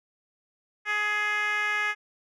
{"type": "tone with band-pass filter", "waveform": "10% pulse", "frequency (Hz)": 419, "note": "G#4", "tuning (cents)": 15, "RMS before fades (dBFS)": -27, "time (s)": [0.85, 1.95], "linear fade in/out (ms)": 50, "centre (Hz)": 1900, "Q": 2.4, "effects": []}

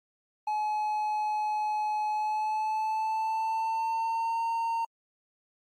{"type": "tone with pitch glide", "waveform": "triangle", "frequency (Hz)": [850, 916.3], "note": ["G#5", "A#5"], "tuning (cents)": [40, -30], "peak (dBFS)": -25, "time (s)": [0.47, 4.85], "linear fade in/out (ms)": 5, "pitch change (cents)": 130, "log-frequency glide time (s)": [2.09, 4.42], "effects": ["AAC 64 kbps"]}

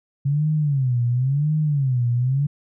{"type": "tone with vibrato", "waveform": "sine", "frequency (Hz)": 136.2, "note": "C#3", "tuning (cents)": -30, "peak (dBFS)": -17, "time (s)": [0.25, 2.47], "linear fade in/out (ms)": 10, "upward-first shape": "sine", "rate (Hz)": 0.95, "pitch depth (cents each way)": 220, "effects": []}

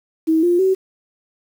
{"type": "tone with pitch steps", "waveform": "sine", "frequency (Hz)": [320.6, 349.8, 379.6], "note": ["E4", "F4", "F#4"], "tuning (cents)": [-48, 3, 44], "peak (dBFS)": -12, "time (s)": [0.27, 0.75], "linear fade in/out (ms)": 20, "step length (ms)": 160, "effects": ["7-bit"]}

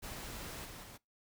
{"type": "noise with level steps", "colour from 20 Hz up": "pink", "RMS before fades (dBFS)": [-45, -49, -52], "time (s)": [0.02, 0.98], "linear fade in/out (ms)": 20, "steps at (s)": [0.64, 0.82], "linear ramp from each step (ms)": 20, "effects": ["noise-tail reverb RT60 0.2 s tail -24 dB re dry"]}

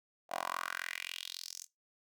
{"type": "tone with high-pass filter sweep", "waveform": "10% pulse", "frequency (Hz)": 43.65, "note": "F1", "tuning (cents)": 0, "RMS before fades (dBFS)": -41, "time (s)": [0.29, 1.67], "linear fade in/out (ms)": 50, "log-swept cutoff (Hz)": [700, 6900], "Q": 3.6, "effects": ["noise-tail reverb RT60 0.2 s tail -21 dB re dry"]}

